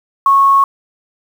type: tone with quantisation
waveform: sine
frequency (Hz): 1100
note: C#6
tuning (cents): -14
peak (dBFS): -6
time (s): 0.26-0.64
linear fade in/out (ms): 2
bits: 6
effects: none